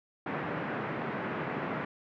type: band-pass noise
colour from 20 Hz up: pink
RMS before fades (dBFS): -35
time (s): 0.26-1.85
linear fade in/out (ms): 5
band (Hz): 140 to 2100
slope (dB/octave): 24
effects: none